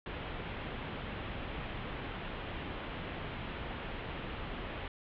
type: low-pass noise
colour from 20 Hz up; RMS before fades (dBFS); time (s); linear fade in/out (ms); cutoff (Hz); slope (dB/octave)
pink; -41; 0.06-4.88; 2; 3400; 48
effects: none